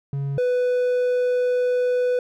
triangle tone pair in turn, 139.3 / 496.4 Hz, C#3 / B4, +9 / +9 cents, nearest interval octave + minor seventh, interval 2200 cents, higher second, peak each -21 / -16 dBFS, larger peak second, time 0.13-0.38 / 0.38-2.19 s, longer second, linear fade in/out 2 ms, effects none

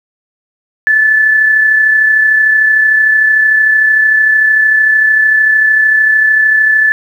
sine tone with amplitude modulation, 1741 Hz, A6, 19 cents flat, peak -4 dBFS, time 0.87-6.92 s, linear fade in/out 0 ms, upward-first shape sine, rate 33.3 Hz, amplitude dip 35%, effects 7-bit

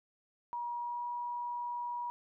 sine tone with pitch glide, 956 to 963.2 Hz, A#5 to B5, +43 to -44 cents, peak -35 dBFS, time 0.53-2.1 s, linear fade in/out 0 ms, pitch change +13 cents, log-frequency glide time 0.8-1.05 s, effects none

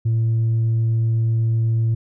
triangle tone with tanh clipping, 113.5 Hz, A#2, 46 cents flat, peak -16 dBFS, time 0.05-1.95 s, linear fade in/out 10 ms, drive 6 dB, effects none

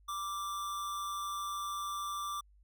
square tone with amplitude modulation, 1174.7 Hz, D6, in tune, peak -35 dBFS, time 0.08-2.41 s, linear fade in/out 10 ms, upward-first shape sine, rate 187 Hz, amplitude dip 35%, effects added 50 Hz sine -60 dBFS peak until 2.63 s

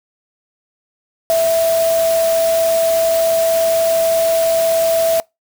sine tone in noise, 659.3 Hz, E5, in tune, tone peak -11 dBFS, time 1.3-5.2 s, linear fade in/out 0 ms, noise white, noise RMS -25 dBFS, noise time 1.3-5.2 s, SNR +11 dB, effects noise-tail reverb RT60 0.2 s tail -25 dB re dry

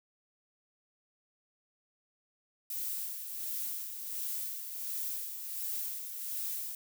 violet noise with tremolo, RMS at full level -36 dBFS, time 2.7-6.75 s, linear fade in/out 2 ms, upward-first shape sine, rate 1.4 Hz, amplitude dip 50%, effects none

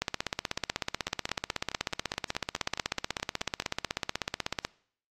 two click trains, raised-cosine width 0.2 ms, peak -19 / -11 dBFS, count 13 / 76, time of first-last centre 1.08-3.622 / 0.02-4.65 s, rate 4.72 / 16.2 Hz, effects noise-tail reverb RT60 0.6 s tail -24 dB re dry + AAC 48 kbps

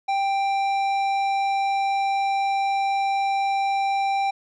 sine tone with tanh clipping, 787 Hz, G5, 7 cents sharp, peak -22 dBFS, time 0.08-4.31 s, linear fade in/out 10 ms, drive 12 dB, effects none

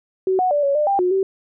sine tone with pitch steps, 376.8 / 737 / 584 / 559 / 599 / 793 / 361.7 / 384.6 Hz, F#4 / F#5 / D5 / C#5 / D5 / G5 / F#4 / G4, +32 / -7 / -10 / +14 / +34 / +20 / -39 / -33 cents, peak -15 dBFS, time 0.27-1.23 s, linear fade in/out 2 ms, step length 120 ms, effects none

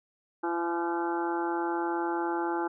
harmonic tone with a mistuned harmonic, 170.2 Hz, F3, 44 cents flat, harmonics 2 / 3 / 4 / 5 / 6 / 7 / 8 / 9, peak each -30 / -42 / -42 / -32 / -42 / -42 / -39 / -42 dBFS, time 0.43-2.68 s, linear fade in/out 10 ms, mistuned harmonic 8, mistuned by +20 cents, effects none

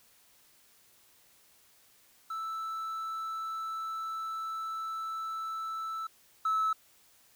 triangle tone pair in turn, 1318.5 / 1301.9 Hz, E6 / E6, 0 / -22 cents, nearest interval unison, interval 22 cents, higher first, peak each -32 / -23 dBFS, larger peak second, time 2.3-6.07 / 6.45-6.73 s, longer first, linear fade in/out 5 ms, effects tanh soft clip ceiling -22 dBFS + white hiss -63 dBFS RMS until 7.35 s

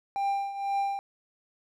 triangle tone with tremolo, 794 Hz, G5, 22 cents sharp, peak -22 dBFS, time 0.16-0.99 s, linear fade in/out 0 ms, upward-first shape triangle, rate 2 Hz, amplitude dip 75%, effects none

